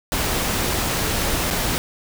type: noise with dropouts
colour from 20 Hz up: pink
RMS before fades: -22 dBFS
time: 0.12-1.78 s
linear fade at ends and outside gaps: 0 ms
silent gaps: 0.737-0.74 / 1.503-1.509 s
effects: none